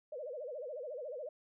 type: tone with vibrato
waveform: sine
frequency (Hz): 547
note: C#5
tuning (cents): -23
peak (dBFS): -40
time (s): 0.12-1.29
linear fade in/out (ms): 5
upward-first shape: sine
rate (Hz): 14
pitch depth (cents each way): 230
effects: none